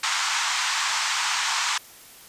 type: band-pass noise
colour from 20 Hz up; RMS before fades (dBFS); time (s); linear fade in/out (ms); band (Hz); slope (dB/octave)
pink; -25; 0.03-1.78; 5; 870 to 8000; 48
effects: white hiss -47 dBFS RMS until 2.28 s + resampled to 32000 Hz